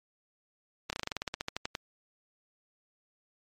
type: slowing click train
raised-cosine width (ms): 0.2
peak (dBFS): -15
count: 16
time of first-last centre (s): 0.9-1.751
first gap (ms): 29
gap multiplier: 1.09
effects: MP3 64 kbps